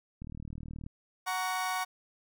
click train, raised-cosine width 5 ms, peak -30 dBFS, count 26, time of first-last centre 0.22-0.864 s, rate 38.8 Hz
30% pulse chord, F# major, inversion none, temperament equal with one note detuned, 740 / 932.3 / 1119.7 Hz, F#5 / A#5 / C#6, 0 / 0 / +17 cents, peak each -31 / -36 / -32 dBFS, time 1.26-1.85 s, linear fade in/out 20 ms
effects none

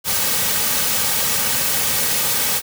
white noise with comb filter, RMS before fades -19 dBFS, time 0.04-2.62 s, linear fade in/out 50 ms, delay 2.9 ms, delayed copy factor -0.55, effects none

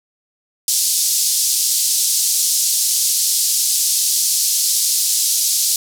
pink band-pass noise, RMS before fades -17 dBFS, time 0.68-5.76 s, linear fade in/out 2 ms, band 4800 to 13000 Hz, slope 24 dB/octave, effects none

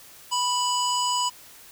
harmonic tone, 987.8 Hz, B5, in tune, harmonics 1 / 3 / 5 / 7 / 8, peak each -24 / -29 / -31 / -32 / -33 dBFS, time 0.31-1.3 s, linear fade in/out 20 ms, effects white hiss -48 dBFS RMS until 1.71 s

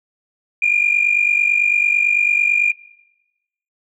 sine tone pair together, 2394 / 2443 Hz, D7 / D#7, +33 / -32 cents, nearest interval unison, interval 35 cents, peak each -15 dBFS, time 0.62-2.72 s, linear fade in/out 5 ms, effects noise-tail reverb RT60 1.0 s tail -21 dB re dry + tanh soft clip ceiling -6 dBFS

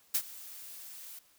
blue noise with ADSR envelope, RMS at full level -27 dBFS, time 0.14-1.19 s, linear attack 10 ms, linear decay 66 ms, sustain -20 dB, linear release 4 ms, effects white hiss -65 dBFS RMS until 1.38 s

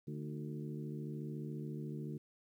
harmonic tone with a mistuned harmonic, 74 Hz, D2, 14 cents sharp, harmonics 2 / 3 / 4 / 5 / 6, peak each -42 / -46 / -49 / -50 / -55 dBFS, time 0.07-2.18 s, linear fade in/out 10 ms, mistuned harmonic 4, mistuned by +75 cents, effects 12-bit

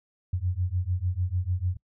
sine beating tone pair, 87.31 / 94.01 Hz, F2 / F#2, 0 / +28 cents, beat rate 6.7 Hz, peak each -28 / -28 dBFS, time 0.33-1.77 s, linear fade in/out 5 ms, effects noise-tail reverb RT60 0.1 s tail -26 dB re dry

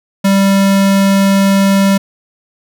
square tone, 196 Hz, G3, in tune, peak -8 dBFS, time 0.24-1.98 s, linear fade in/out 10 ms, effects none

